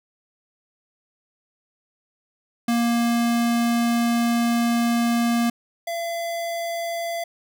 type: tone pair in turn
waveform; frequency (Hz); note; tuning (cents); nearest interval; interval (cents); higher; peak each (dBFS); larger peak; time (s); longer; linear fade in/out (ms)
square; 235.1 / 677.8; A#3 / E5; +15 / +48; octave + tritone; 1833; second; -19 / -26; first; 2.68-5.5 / 5.87-7.24; first; 5
effects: none